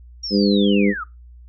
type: linear sweep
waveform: sine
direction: down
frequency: 5640 to 1200 Hz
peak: -25 dBFS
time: 0.23-1.04 s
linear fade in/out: 10 ms
type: harmonic tone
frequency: 100.9 Hz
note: G#2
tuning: 49 cents flat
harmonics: 2 / 3 / 4 / 5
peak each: -16 / -20 / -22 / -24 dBFS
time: 0.3-0.94 s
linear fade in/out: 50 ms
effects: noise-tail reverb RT60 0.2 s tail -19 dB re dry + added 60 Hz sine -40 dBFS peak until 1.48 s

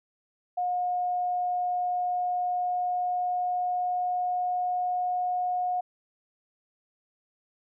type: tone with pitch glide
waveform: sine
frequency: 719 to 723.6 Hz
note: F#5 to F#5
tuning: -50 to -39 cents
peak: -25 dBFS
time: 0.57-5.81 s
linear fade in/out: 10 ms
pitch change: +11 cents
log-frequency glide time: 1.72-5.19 s
effects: none

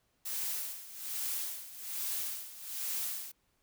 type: noise with tremolo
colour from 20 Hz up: blue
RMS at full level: -35 dBFS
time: 0.25-3.32 s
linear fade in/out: 10 ms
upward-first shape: sine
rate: 1.2 Hz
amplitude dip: 80%
effects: pink hiss -75 dBFS RMS until 3.62 s

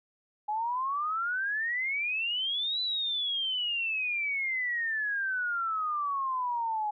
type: exponential two-way sweep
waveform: sine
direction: up then down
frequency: 830 to 4011 to 830 Hz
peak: -28 dBFS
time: 0.48-6.91 s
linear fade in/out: 10 ms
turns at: 2.81 s
effects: none

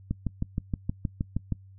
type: click train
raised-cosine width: 5 ms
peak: -15 dBFS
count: 10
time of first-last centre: 0.11-1.523 s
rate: 6.37 Hz
effects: noise-tail reverb RT60 0.1 s tail -22 dB re dry + added 96 Hz sine -48 dBFS peak until 1.78 s

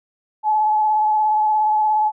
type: tone with vibrato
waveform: sine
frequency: 856 Hz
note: A5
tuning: 48 cents flat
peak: -14 dBFS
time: 0.43-2.12 s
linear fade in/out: 50 ms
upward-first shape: sine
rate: 17 Hz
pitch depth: 20 cents each way
effects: none

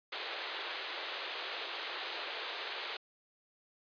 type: band-pass noise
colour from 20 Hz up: white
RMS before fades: -41 dBFS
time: 0.12-2.97 s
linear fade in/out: 5 ms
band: 350 to 4200 Hz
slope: 48 dB/octave
effects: resampled to 11025 Hz

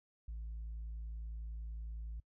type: tone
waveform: sine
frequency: 55.4 Hz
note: A1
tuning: 13 cents sharp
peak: -39 dBFS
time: 0.28-2.2 s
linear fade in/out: 5 ms
effects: noise-tail reverb RT60 0.1 s tail -26 dB re dry + tanh soft clip ceiling -39 dBFS

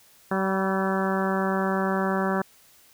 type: harmonic tone with a mistuned harmonic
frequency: 191.4 Hz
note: G3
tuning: 41 cents flat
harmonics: 1 / 2 / 3 / 4 / 5 / 6 / 7 / 8 / 9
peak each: -26 / -29 / -31 / -32 / -33 / -34 / -34 / -35 / -36 dBFS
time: 0.31-2.42 s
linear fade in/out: 5 ms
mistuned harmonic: 5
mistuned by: +27 cents
effects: white hiss -56 dBFS RMS until 2.93 s

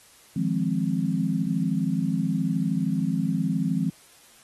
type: chord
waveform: sine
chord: F minor seventh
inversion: third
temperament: equal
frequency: 155.56 / 174.61 / 207.7 / 261.6 Hz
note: Eb3 / F3 / Ab3 / C4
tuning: 0 / 0 / 0 / 0 cents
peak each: -29 / -26 / -28 / -28 dBFS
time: 0.36-3.9 s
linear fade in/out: 5 ms
effects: white hiss -54 dBFS RMS until 4.43 s + AAC 32 kbps

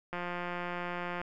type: click train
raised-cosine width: 0.5 ms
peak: -22 dBFS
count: 192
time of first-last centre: 0.13-1.215 s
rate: 176 Hz
effects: none

